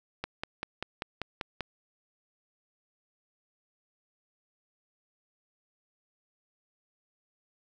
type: click train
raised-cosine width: 0.3 ms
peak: -17 dBFS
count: 8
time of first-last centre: 0.24-1.607 s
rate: 5.12 Hz
effects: none